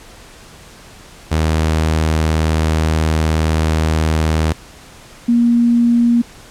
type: tone pair in turn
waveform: sawtooth / sine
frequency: 79 / 236.7 Hz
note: D#2 / A#3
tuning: +27 / +27 cents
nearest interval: octave + perfect fifth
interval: 1900 cents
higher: second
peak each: -9 dBFS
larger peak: neither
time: 1.31-4.53 / 5.28-6.22 s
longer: first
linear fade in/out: 10 ms
effects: pink hiss -40 dBFS RMS until 6.5 s + low-pass 10000 Hz 12 dB/octave